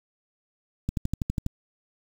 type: click train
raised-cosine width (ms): 5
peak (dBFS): -14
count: 8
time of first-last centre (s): 0.89-1.464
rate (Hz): 12.2
effects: 7-bit